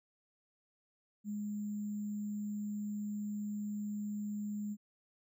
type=tone with sample-and-hold; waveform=sine; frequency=207.7 Hz; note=G#3; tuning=in tune; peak=-36 dBFS; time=1.24-4.77 s; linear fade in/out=50 ms; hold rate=7350 Hz; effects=none